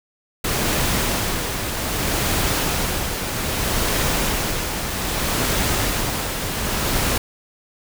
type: noise with tremolo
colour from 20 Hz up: pink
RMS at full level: -20 dBFS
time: 0.44-7.18 s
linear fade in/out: 5 ms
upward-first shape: sine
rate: 0.63 Hz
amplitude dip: 45%
effects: none